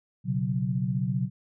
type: chord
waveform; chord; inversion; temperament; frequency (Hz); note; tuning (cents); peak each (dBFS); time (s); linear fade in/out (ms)
sine; B suspended second; none; equal; 123.47 / 138.59 / 185; B2 / C#3 / F#3; 0 / 0 / 0; -29; 0.24-1.3; 50
effects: none